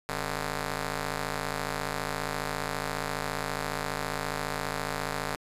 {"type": "ring-modulated tone", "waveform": "5% pulse", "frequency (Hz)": 146.83, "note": "D3", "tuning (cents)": 0, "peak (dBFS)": -16, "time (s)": [0.09, 5.36], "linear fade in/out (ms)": 0, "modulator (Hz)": 321, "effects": ["resampled to 32000 Hz"]}